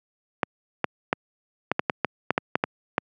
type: clicks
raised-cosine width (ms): 0.5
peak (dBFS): -5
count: 12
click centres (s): 0.432 / 0.843 / 1.129 / 1.716 / 1.794 / 1.898 / 2.047 / 2.306 / 2.379 / 2.555 / 2.639 / 2.981
effects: high-pass 150 Hz 12 dB/octave